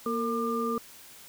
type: tone cluster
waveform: sine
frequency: 235.1 / 456.4 / 1197 Hz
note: A#3 / A#4 / D6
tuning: +15 / -37 / +33 cents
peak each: -31 dBFS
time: 0.06-0.78 s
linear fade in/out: 2 ms
effects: white hiss -50 dBFS RMS until 1.28 s